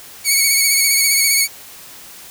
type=tone with vibrato; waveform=10% pulse; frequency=2226 Hz; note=C#7; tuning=7 cents sharp; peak=-3 dBFS; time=0.24-1.48 s; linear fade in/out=50 ms; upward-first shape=sine; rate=15 Hz; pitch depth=36 cents each way; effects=white hiss -38 dBFS RMS until 2.3 s